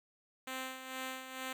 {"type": "tone with tremolo", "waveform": "5% pulse", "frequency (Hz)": 260.5, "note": "C4", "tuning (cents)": -7, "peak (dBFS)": -27, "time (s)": [0.47, 1.53], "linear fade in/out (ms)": 5, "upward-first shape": "sine", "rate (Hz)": 2.2, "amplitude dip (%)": 60, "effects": []}